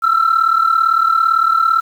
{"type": "tone pair together", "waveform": "sine", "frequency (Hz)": [1318, 1355.8], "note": ["E6", "E6"], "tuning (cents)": [-1, 48], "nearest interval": "unison", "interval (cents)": 49, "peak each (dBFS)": -12, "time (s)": [0.02, 1.81], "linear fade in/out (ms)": 20, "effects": ["tanh soft clip ceiling -6 dBFS", "7-bit"]}